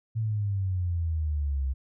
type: exponential sweep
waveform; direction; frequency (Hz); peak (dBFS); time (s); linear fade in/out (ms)
sine; down; 113.4 to 65; -25; 0.15-1.74; 20
effects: none